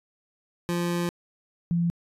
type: tone pair in turn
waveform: 25% pulse / sine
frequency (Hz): 173.5 / 170.82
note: F3 / F3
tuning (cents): -11 / -38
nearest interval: unison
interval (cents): 27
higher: first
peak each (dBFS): -21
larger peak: neither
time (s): 0.69-1.09 / 1.71-1.9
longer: first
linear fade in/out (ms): 0
effects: resampled to 32000 Hz